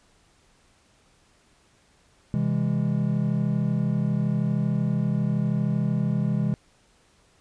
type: chord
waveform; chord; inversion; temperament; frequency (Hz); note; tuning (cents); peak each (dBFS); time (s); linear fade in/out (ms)
triangle; C augmented; none; just; 130.81 / 163.52 / 204.4; C3 / E3 / G#3; 0 / -14 / -27; -24; 2.34-6.54; 0
effects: pink hiss -61 dBFS RMS until 7.4 s + resampled to 22050 Hz